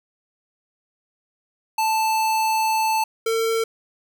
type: tone pair in turn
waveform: square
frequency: 880 / 451.8 Hz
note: A5 / A4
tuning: 0 / +46 cents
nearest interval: octave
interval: 1154 cents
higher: first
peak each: -19 / -20 dBFS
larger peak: first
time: 1.78-3.04 / 3.26-3.64 s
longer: first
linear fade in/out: 5 ms
effects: none